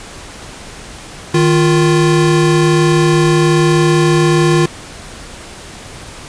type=tone pair together; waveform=square; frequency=155.55 / 349.2 Hz; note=D#3 / F4; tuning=0 / 0 cents; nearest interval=octave + major second; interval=1400 cents; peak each=-12 dBFS; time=1.34-4.66 s; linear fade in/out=5 ms; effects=pink hiss -32 dBFS RMS until 6.28 s + resampled to 22050 Hz